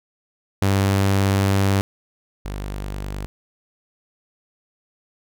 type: tone pair in turn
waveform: sawtooth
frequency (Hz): 98 / 49.64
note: G2 / G1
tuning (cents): 0 / +22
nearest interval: octave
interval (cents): 1178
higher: first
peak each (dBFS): -12 / -23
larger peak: first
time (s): 0.62-1.81 / 2.45-3.26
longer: first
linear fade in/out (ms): 0
effects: none